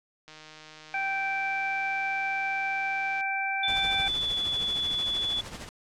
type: click train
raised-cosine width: 0.2 ms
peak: -30 dBFS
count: 455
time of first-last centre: 0.28-3.209 s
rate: 155 Hz
type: harmonic tone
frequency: 780 Hz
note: G5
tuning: 9 cents flat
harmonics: 1 / 2 / 3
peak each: -31 / -33 / -30 dBFS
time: 0.94-4.08 s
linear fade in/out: 2 ms
type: tone with pitch glide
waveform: sine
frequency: 3520 to 3434 Hz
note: A7 to A7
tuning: 0 to -43 cents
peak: -26 dBFS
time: 3.63-5.41 s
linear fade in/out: 5 ms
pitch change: -43 cents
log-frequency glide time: 3.89-4.34 s
type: noise with tremolo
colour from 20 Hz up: pink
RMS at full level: -38 dBFS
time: 3.68-5.69 s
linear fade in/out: 0 ms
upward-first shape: sine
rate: 13 Hz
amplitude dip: 55%
effects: low-pass 8000 Hz 12 dB/octave